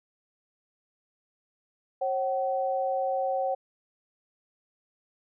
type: tone pair together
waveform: sine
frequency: 540 / 758.6 Hz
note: C#5 / F#5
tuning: -45 / +43 cents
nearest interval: tritone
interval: 588 cents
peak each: -28 dBFS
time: 2.01-3.55 s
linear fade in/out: 10 ms
effects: none